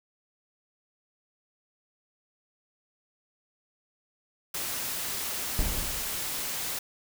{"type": "noise", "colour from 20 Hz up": "white", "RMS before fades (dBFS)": -33, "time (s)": [4.54, 6.79], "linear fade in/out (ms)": 5}
{"type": "noise with exponential decay", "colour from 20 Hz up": "brown", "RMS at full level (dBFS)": -26, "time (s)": [5.59, 6.47], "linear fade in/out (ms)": 2, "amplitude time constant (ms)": 190}
{"effects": []}